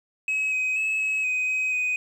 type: tone with pitch steps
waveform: sine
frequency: 2560 / 2523 / 2586 / 2567 / 2509 / 2525 / 2498 Hz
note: D#7 / D#7 / E7 / E7 / D#7 / D#7 / D#7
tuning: +49 / +23 / -34 / -47 / +14 / +25 / +6 cents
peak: -20 dBFS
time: 0.28-1.96 s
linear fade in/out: 2 ms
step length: 240 ms
effects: tanh soft clip ceiling -21 dBFS + 9-bit